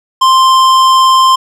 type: tone with hard clipping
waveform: triangle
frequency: 1047 Hz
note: C6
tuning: 1 cent sharp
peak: -6 dBFS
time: 0.21-1.36 s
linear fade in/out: 10 ms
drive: 17 dB
effects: none